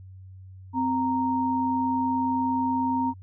sine tone pair together, 258.8 / 929.2 Hz, C4 / A#5, -19 / -6 cents, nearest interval octave + minor seventh, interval 2213 cents, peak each -25 dBFS, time 0.73-3.14 s, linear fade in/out 50 ms, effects added 94 Hz sine -42 dBFS peak until 3.22 s

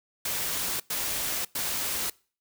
white noise bursts, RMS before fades -30 dBFS, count 3, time 0.25-2.1 s, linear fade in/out 5 ms, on 550 ms, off 100 ms, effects noise-tail reverb RT60 0.4 s tail -24 dB re dry

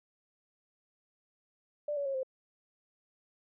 sine tone with pitch steps, 590 / 566.9 / 544.8 / 523.5 Hz, D5 / C#5 / C#5 / C5, +8 / +39 / -30 / +1 cents, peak -31 dBFS, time 1.88-2.232 s, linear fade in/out 5 ms, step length 88 ms, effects none

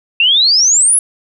sine exponential sweep, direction up, 2664 to 10850 Hz, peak -7 dBFS, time 0.2-0.99 s, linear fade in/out 2 ms, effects none

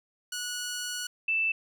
10% pulse / sine tone pair in turn, 1465 / 2648 Hz, F#6 / E7, -18 / +7 cents, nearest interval minor seventh, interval 1025 cents, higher second, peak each -24 dBFS, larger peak neither, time 0.32-1.07 / 1.28-1.52 s, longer first, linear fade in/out 5 ms, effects none

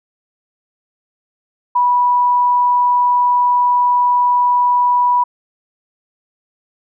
sine tone, 980 Hz, B5, 14 cents flat, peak -10 dBFS, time 1.75-5.24 s, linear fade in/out 10 ms, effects none

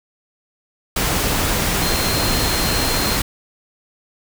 sine tone in noise, 4189 Hz, C8, 1 cent sharp, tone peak -25 dBFS, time 1.82-3.17 s, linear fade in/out 5 ms, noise pink, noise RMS -19 dBFS, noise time 0.96-3.22 s, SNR -9 dB, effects none

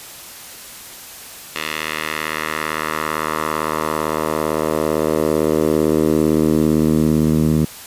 10% pulse tone with band-pass filter sweep, 77.78 Hz, D#2, in tune, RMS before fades -18 dBFS, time 1.56-7.65 s, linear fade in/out 0 ms, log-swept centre 2700 to 180 Hz, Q 1.4, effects white hiss -36 dBFS RMS until 7.86 s + resampled to 32000 Hz

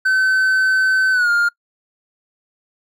triangle tone with pitch glide, 1528 to 1409.3 Hz, G6 to F6, -45 to +15 cents, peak -11 dBFS, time 0.05-1.49 s, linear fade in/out 10 ms, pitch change -140 cents, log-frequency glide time 1.12-1.3 s, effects noise-tail reverb RT60 0.1 s tail -24 dB re dry

